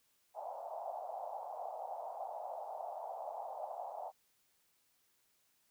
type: band-pass noise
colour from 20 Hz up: white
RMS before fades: -44 dBFS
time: 0.34-4.12 s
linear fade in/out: 50 ms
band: 630 to 820 Hz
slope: 48 dB/octave
effects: white hiss -75 dBFS RMS until 5.7 s